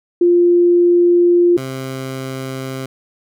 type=tone pair in turn; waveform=sine / 15% pulse; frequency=349.2 / 132.25 Hz; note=F4 / C3; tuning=0 / +19 cents; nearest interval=octave + perfect fourth; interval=1681 cents; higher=first; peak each=-8 / -17 dBFS; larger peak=first; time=0.21-1.57 / 1.57-2.86 s; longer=first; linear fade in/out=5 ms; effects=none